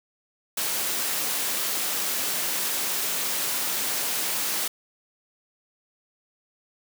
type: high-pass noise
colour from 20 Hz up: white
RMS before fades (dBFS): -27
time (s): 0.57-4.68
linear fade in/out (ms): 5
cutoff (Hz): 190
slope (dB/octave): 12
effects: none